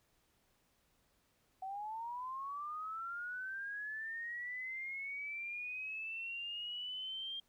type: linear sweep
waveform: sine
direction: up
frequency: 749 to 3206 Hz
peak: -40 dBFS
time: 1.62-7.4 s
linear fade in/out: 5 ms
effects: pink hiss -75 dBFS RMS until 7.48 s